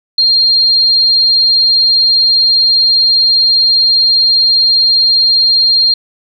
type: tone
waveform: sine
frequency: 4205 Hz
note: C8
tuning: 8 cents sharp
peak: -6 dBFS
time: 0.18-5.94 s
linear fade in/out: 5 ms
effects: none